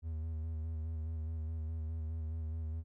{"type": "tone with vibrato", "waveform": "triangle", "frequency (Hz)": 79.8, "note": "D#2", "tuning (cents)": 44, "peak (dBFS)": -34, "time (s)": [0.02, 2.84], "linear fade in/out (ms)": 50, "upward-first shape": "square", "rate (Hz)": 4.8, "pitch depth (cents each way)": 30, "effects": []}